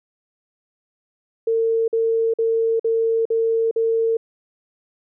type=tone bursts; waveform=sine; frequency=453.3 Hz; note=A#4; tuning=48 cents flat; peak=-16 dBFS; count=6; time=1.47-4.17 s; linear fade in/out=5 ms; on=410 ms; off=48 ms; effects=none